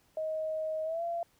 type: tone with pitch glide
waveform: sine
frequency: 629 to 682 Hz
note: D#5 to F5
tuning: +19 to -41 cents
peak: -31 dBFS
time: 0.17-1.23 s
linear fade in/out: 2 ms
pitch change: +140 cents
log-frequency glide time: 0.84-1.03 s
effects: pink hiss -68 dBFS RMS until 1.39 s